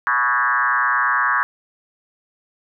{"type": "tone with frequency modulation", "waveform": "sine", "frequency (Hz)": 1374, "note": "F6", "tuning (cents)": -29, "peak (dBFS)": -15, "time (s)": [0.07, 1.43], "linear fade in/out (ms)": 0, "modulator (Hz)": 129, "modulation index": 3, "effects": []}